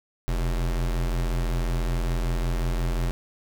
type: tone pair together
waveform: square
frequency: 42.97 / 123.47 Hz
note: F1 / B2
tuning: -27 / 0 cents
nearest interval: octave + tritone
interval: 1827 cents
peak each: -24 / -35 dBFS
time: 0.28-3.11 s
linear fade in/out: 0 ms
effects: 10-bit